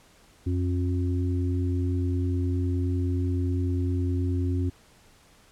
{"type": "harmonic tone", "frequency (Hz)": 89.7, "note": "F2", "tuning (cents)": 47, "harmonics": [1, 3, 4], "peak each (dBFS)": [-24, -30, -36], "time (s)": [0.46, 4.7], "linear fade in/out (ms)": 10, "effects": ["pink hiss -57 dBFS RMS until 5.51 s", "low-pass 11000 Hz 12 dB/octave"]}